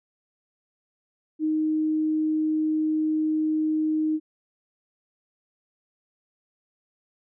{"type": "tone", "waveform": "sine", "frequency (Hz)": 311.1, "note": "D#4", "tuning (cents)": 0, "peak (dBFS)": -21, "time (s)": [1.39, 4.2], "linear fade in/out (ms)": 50, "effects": []}